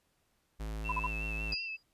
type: tone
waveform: square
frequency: 53.7 Hz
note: A1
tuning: 41 cents flat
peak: -37 dBFS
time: 0.59-1.55 s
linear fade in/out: 20 ms
type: tone with vibrato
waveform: sine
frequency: 2657 Hz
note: E7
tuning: 13 cents sharp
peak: -37 dBFS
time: 0.84-1.77 s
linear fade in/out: 20 ms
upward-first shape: sine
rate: 5.4 Hz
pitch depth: 37 cents each way
type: tone bursts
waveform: sine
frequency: 1004 Hz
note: B5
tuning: 28 cents sharp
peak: -30 dBFS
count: 3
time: 0.89-1.068 s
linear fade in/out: 5 ms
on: 32 ms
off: 41 ms
type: tone with exponential decay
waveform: sine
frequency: 4876 Hz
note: D#8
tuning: 36 cents flat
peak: -30 dBFS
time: 1.52-1.83 s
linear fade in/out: 5 ms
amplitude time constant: 66 ms
effects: pink hiss -75 dBFS RMS until 1.93 s + resampled to 32000 Hz